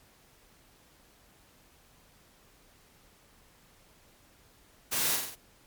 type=noise with echo; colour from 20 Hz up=white; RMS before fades=-30 dBFS; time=4.91-5.17 s; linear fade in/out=20 ms; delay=47 ms; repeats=4; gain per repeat=-4 dB; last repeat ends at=5.358 s; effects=pink hiss -61 dBFS RMS until 5.66 s + MP3 96 kbps